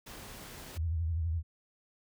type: noise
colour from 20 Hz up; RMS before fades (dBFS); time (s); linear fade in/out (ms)
pink; -47; 0.06-0.78; 10
type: tone with vibrato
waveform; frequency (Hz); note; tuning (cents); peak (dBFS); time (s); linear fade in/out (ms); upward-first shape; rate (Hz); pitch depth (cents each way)
sine; 82.1; E2; -6; -29; 0.75-1.43; 50; triangle; 12; 120
effects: none